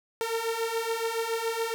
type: beating tone pair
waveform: sawtooth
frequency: 451.3 / 458.4 Hz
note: A4 / A#4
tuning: +44 / -29 cents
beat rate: 7.1 Hz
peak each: -28 / -26 dBFS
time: 0.21-1.74 s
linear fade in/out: 0 ms
effects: none